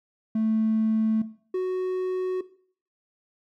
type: tone pair in turn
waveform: triangle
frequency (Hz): 220 / 370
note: A3 / F#4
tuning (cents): 0 / 0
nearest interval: major sixth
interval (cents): 900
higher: second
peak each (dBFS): -19 / -21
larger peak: first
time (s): 0.35-1.22 / 1.54-2.41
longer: neither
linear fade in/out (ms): 5
effects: noise-tail reverb RT60 0.5 s tail -17 dB re dry + tanh soft clip ceiling -15 dBFS